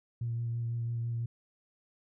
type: tone with vibrato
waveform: sine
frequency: 117.1 Hz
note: A#2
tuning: 8 cents sharp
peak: -30 dBFS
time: 0.21-1.26 s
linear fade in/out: 5 ms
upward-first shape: sine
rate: 6 Hz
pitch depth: 15 cents each way
effects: tanh soft clip ceiling -26 dBFS